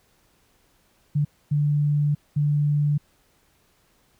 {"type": "tone bursts at uneven times", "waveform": "sine", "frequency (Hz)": 146.83, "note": "D3", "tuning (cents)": 0, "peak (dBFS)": -18, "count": 3, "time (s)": [[1.15, 1.25], [1.51, 2.15], [2.36, 2.98]], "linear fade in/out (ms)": 10, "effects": ["pink hiss -63 dBFS RMS until 4.19 s"]}